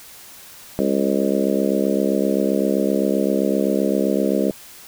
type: harmonic tone with a mistuned harmonic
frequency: 67.7 Hz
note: C#2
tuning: 40 cents flat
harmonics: 3 / 4 / 5 / 6 / 7 / 8 / 9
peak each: -22 / -23 / -24 / -25 / -25 / -26 / -27 dBFS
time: 0.79-4.51 s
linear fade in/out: 0 ms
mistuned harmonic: 9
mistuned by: +16 cents
effects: white hiss -42 dBFS RMS until 4.87 s